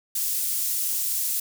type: high-pass noise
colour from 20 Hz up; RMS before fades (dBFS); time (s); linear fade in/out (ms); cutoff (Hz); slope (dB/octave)
pink; -26; 0.15-1.4; 5; 9600; 12
effects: none